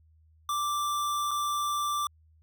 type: tone with dropouts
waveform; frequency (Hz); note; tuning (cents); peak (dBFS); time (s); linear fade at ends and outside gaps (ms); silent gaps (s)
square; 1174.7; D6; 0; -28; 0.49-2.07; 2; 1.31-1.313
effects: added 79 Hz sine -58 dBFS peak until 2.42 s